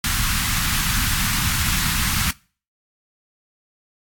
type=band-stop noise; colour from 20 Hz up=pink; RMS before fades=-21 dBFS; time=0.04-2.31 s; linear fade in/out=2 ms; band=210 to 1100 Hz; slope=24 dB/octave; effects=noise-tail reverb RT60 0.4 s tail -23 dB re dry + AAC 64 kbps